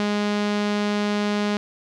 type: tone with low-pass filter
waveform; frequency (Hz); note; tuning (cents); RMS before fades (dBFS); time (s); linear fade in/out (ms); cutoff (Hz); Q
sawtooth; 207; G#3; -5; -23; 0-1.57; 0; 4600; 1.1
effects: none